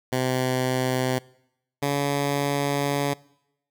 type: tone pair in turn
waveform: 10% pulse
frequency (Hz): 128.4 / 142.01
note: C3 / C#3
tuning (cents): -32 / +42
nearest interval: major second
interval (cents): 174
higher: second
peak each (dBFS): -14 / -14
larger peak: neither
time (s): 0.12-1.19 / 1.82-3.14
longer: second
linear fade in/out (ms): 10
effects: noise-tail reverb RT60 0.8 s tail -23 dB re dry